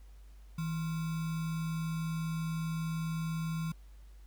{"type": "tone with sample-and-hold", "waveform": "sine", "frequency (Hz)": 162.4, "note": "E3", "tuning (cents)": -26, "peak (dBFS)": -32, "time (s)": [0.58, 3.72], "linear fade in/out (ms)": 5, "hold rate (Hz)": 1225, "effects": ["added 50 Hz sine -50 dBFS peak until 4.26 s", "pink hiss -68 dBFS RMS until 4.26 s"]}